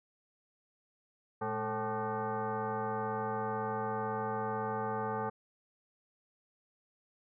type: tone with frequency modulation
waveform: sine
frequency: 213 Hz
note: G#3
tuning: 44 cents sharp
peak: -32 dBFS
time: 1.41-5.3 s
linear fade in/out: 10 ms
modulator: 328 Hz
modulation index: 3.2
effects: none